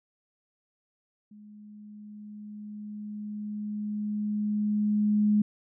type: tone with level ramp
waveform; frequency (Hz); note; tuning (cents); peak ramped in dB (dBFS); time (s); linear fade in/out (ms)
sine; 209.6; G#3; +16; -47 to -19; 1.31-5.42; 5
effects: none